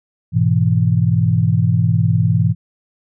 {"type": "chord", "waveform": "sine", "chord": "E major", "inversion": "first", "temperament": "equal", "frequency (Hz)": [103.83, 123.47, 164.81], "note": ["G#2", "B2", "E3"], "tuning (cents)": [0, 0, 0], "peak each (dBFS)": -16, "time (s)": [0.32, 2.55], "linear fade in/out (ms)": 50, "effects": []}